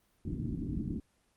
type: low-pass noise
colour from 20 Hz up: white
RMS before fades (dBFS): -36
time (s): 0.25-1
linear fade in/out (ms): 2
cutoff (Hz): 310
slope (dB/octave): 48
effects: pink hiss -72 dBFS RMS until 1.36 s + Opus 24 kbps